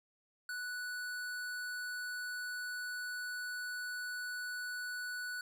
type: tone with hard clipping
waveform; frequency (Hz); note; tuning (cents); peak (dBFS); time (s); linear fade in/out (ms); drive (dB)
sine; 1480; F#6; 0; -40; 0.49-5.41; 2; 17
effects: none